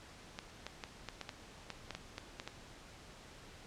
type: clicks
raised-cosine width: 0.2 ms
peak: -24 dBFS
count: 12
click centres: 0.389 / 0.666 / 0.838 / 1.087 / 1.213 / 1.292 / 1.703 / 1.907 / 1.95 / 2.181 / 2.399 / 2.476 s
effects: pink hiss -55 dBFS RMS until 3.66 s + low-pass 7000 Hz 12 dB/octave